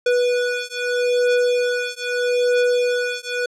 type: beating tone pair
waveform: square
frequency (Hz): 490 / 490.79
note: B4 / B4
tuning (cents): -14 / -11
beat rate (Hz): 0.79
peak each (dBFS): -21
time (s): 0.06-3.46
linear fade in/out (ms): 5
effects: low-pass 6000 Hz 12 dB/octave

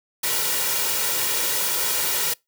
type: noise with comb filter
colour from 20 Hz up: white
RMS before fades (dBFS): -23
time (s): 0.23-2.34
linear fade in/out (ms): 10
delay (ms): 2.1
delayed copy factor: +0.65
effects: noise-tail reverb RT60 0.2 s tail -25 dB re dry + high-pass 150 Hz 12 dB/octave

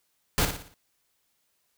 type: noise with echo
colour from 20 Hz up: pink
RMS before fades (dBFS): -23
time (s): 0.38-0.45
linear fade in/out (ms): 0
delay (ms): 58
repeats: 5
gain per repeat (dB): -7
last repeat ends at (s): 0.74
effects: white hiss -73 dBFS RMS until 1.77 s

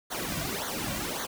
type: noise with flanger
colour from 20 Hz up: pink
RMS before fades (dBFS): -33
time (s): 0.1-1.27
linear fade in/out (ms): 20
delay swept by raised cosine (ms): 0.38 to 2.38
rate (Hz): 1.8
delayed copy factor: -0.85
effects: none

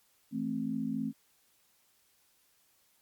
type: chord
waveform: sine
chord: A minor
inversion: second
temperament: just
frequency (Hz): 165 / 220 / 264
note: E3 / A3 / C4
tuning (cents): +2 / 0 / +16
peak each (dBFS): -40 / -34 / -34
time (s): 0.31-1.13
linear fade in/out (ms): 50
effects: white hiss -69 dBFS RMS until 3.01 s + MP3 96 kbps

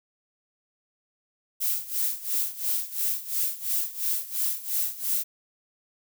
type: noise with tremolo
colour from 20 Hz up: violet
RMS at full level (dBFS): -25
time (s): 1.6-5.24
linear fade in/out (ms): 20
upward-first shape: sine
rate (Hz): 2.9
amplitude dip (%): 85
effects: none

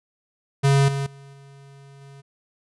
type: tone with level steps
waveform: square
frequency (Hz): 138.59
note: C#3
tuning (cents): 0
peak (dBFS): -15 / -24 / -43 / -45 / -43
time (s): 0.63-2.22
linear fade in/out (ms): 20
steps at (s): 0.88 / 1.06 / 1.33 / 2.01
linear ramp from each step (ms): 5
effects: resampled to 24000 Hz

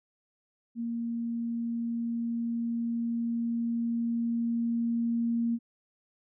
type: tone with level ramp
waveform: sine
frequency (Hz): 233.1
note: A#3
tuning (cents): 0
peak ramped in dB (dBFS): -30 to -25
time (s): 0.75-5.59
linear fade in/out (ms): 50
effects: none

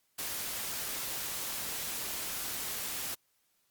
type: noise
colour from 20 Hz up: white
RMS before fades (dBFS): -37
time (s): 0.18-3.15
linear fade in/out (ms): 10
effects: white hiss -74 dBFS RMS until 3.7 s + Opus 48 kbps

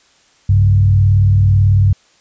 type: tone with frequency modulation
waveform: sine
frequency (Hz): 98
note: G2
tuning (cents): 0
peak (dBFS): -7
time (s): 0.49-1.93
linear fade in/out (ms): 5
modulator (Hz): 38.2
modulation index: 0.6
effects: white hiss -52 dBFS RMS until 2.2 s + resampled to 16000 Hz

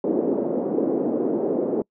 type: band-pass noise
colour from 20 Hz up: white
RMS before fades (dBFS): -23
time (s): 0.04-1.82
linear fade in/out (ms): 2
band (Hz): 240 to 450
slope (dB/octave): 24
effects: noise-tail reverb RT60 0.1 s tail -26 dB re dry

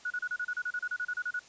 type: tone bursts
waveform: sine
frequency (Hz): 1463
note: F#6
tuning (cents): -20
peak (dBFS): -30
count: 16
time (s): 0.05-1.394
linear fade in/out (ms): 5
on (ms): 54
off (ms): 32
effects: white hiss -55 dBFS RMS until 1.48 s + resampled to 16000 Hz

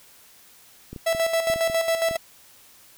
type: clicks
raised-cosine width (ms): 3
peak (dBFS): -23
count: 7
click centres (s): 0.93 / 0.962 / 1.149 / 1.5 / 1.56 / 1.699 / 2.111
type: tone with tremolo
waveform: 45% pulse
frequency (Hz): 659.3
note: E5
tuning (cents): 0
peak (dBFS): -19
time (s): 1.06-2.17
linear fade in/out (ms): 10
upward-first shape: square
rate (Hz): 7.3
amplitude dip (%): 55
effects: white hiss -52 dBFS RMS until 2.97 s

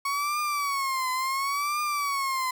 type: tone with vibrato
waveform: 35% pulse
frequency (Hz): 1108.7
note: C#6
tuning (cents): 0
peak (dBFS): -24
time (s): 0.05-2.51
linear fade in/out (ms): 5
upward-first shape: triangle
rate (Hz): 0.71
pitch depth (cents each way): 150
effects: 9-bit

